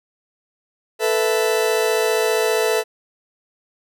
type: chord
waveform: 40% pulse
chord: A suspended second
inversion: none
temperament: just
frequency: 440 / 495 / 660 Hz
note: A4 / B4 / E5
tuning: 0 / +4 / +2 cents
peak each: -18 / -22 / -23 dBFS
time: 0.99-2.84 s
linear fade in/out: 50 ms
effects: none